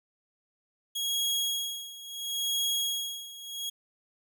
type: tone with tremolo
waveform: sawtooth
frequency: 3306 Hz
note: G#7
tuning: 9 cents flat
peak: -23 dBFS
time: 0.95-3.7 s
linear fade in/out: 10 ms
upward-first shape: sine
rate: 0.73 Hz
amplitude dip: 85%
effects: none